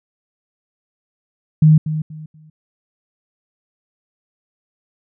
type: tone with echo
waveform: sine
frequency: 155.2 Hz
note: D#3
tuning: 4 cents flat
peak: -6 dBFS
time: 1.62-1.78 s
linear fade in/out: 5 ms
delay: 240 ms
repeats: 3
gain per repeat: -12 dB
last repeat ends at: 2.5 s
effects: none